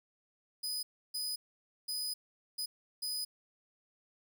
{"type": "tone bursts at uneven times", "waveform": "sawtooth", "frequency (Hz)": 4986, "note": "D#8", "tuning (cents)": 3, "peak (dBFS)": -32, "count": 5, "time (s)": [[0.63, 0.83], [1.14, 1.36], [1.88, 2.14], [2.58, 2.66], [3.02, 3.25]], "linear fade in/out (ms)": 10, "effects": []}